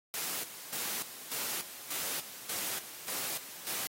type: noise with tremolo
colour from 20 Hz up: white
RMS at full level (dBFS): -36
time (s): 0.14-3.87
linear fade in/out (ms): 0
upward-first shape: square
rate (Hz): 1.7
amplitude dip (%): 70
effects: high-pass 150 Hz 12 dB/octave + AAC 48 kbps